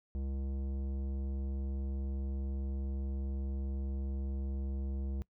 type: tone with tanh clipping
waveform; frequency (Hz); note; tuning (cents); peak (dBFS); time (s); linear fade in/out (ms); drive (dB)
triangle; 67.6; C#2; -43; -36; 0.15-5.22; 0; 18
effects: noise-tail reverb RT60 0.1 s tail -23 dB re dry